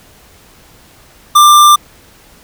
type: tone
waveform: square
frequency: 1187 Hz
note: D6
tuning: 18 cents sharp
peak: -3 dBFS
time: 1.35-1.76 s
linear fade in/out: 10 ms
effects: pink hiss -43 dBFS RMS until 2.43 s